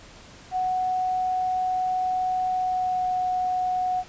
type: tone with pitch glide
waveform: sine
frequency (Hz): 740 to 734.9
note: F#5 to F#5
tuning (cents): 0 to -12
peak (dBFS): -22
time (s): 0.51-4.04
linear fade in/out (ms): 50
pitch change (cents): -12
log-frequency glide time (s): 2.53-3.1
effects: pink hiss -47 dBFS RMS until 4.08 s + resampled to 16000 Hz